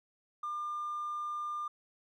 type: tone with hard clipping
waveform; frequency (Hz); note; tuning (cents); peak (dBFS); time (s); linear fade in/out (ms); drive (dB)
sine; 1200; D6; +37; -35; 0.43-1.68; 5; 1
effects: none